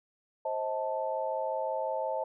sine chord, A diminished, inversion first, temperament just, 528 / 633.6 / 880 Hz, C5 / Eb5 / A5, +16 / +31 / 0 cents, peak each -34 dBFS, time 0.45-2.24 s, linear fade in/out 5 ms, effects none

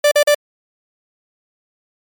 45% pulse tone bursts, 587.3 Hz, D5, in tune, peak -9 dBFS, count 3, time 0.04-0.347 s, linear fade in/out 5 ms, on 75 ms, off 41 ms, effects MP3 96 kbps

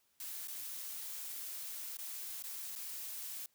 blue noise with dropouts, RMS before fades -44 dBFS, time 0.2-3.46 s, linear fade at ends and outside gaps 2 ms, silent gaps 0.474-0.481 / 1.971-1.987 / 2.424-2.438 / 2.754-2.759 s, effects white hiss -75 dBFS RMS until 3.54 s

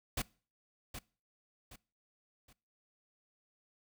pink noise with echo, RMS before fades -35 dBFS, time 0.17-0.22 s, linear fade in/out 5 ms, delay 770 ms, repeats 3, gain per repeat -9 dB, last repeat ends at 2.53 s, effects noise-tail reverb RT60 0.4 s tail -23 dB re dry

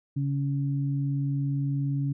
sine tone pair together, 139.8 / 279.6 Hz, C#3 / C#4, +15 / +15 cents, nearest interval octave, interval 1200 cents, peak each -25 / -33 dBFS, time 0.16-2.13 s, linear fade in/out 10 ms, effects none

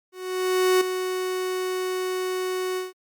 45% pulse tone with ADSR envelope, 370 Hz, F#4, in tune, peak -16 dBFS, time 0.12-2.93 s, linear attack 690 ms, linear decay 5 ms, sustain -9 dB, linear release 160 ms, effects Opus 48 kbps

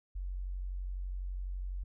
sine tone, 46 Hz, F#1, 9 cents flat, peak -35 dBFS, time 0.15-1.84 s, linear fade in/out 10 ms, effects none

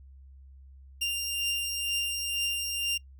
sawtooth beating tone pair, 2789 / 2791.1 Hz, F7 / F7, -3 / -2 cents, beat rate 2.1 Hz, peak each -33 / -26 dBFS, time 1.01-2.98 s, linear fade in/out 10 ms, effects noise-tail reverb RT60 0.1 s tail -25 dB re dry + added 67 Hz sine -48 dBFS peak until 3.19 s

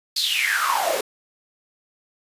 pink noise with high-pass filter sweep, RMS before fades -22 dBFS, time 0.16-1.01 s, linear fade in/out 5 ms, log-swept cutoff 4500 to 460 Hz, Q 9.1, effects resampled to 32000 Hz

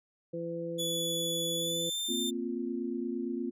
harmonic tone, 168.5 Hz, E3, 38 cents sharp, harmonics 1 / 2 / 3, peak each -40 / -39 / -36 dBFS, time 0.33-1.9 s, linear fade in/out 10 ms
sawtooth tone with pitch glide, 3428 to 3586 Hz, A7 to A7, -46 to +32 cents, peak -29 dBFS, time 0.78-2.31 s, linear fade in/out 20 ms, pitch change +78 cents, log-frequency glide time 1.56-1.99 s
sine chord, Bb suspended second, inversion none, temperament equal, 233.1 / 261.6 / 349.2 Hz, Bb3 / C4 / F4, 0 / 0 / 0 cents, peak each -36 dBFS, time 2.08-3.51 s, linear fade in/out 20 ms
effects resampled to 32000 Hz

